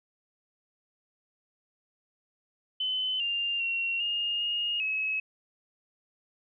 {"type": "tone with pitch steps", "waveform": "sine", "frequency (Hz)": [3036, 2797, 2739, 2836, 2852, 2570], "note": ["F#7", "F7", "F7", "F7", "F7", "E7"], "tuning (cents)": [44, 2, -34, 26, 36, -45], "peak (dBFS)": -27, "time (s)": [2.8, 5.2], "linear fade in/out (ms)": 5, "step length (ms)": 400, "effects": []}